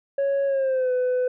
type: tone with pitch glide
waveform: sine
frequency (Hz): 554.4 to 502.5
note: C#5 to B4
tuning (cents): 0 to +30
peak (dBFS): -17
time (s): 0.18-1.28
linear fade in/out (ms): 5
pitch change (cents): -170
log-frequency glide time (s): 0.46-0.92
effects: tanh soft clip ceiling -19 dBFS